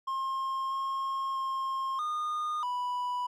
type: tone with pitch steps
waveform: triangle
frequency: 1067 / 1076 / 1068 / 1223 / 986 Hz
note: C6 / C6 / C6 / D#6 / B5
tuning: +34 / +48 / +35 / -30 / -3 cents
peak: -28 dBFS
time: 0.07-3.27 s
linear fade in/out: 10 ms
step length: 640 ms
effects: none